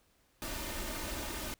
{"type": "noise with comb filter", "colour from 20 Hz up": "pink", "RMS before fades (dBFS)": -39, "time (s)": [0.42, 1.54], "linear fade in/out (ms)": 0, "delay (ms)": 3.3, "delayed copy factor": 0.6, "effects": ["pink hiss -70 dBFS RMS until 1.59 s"]}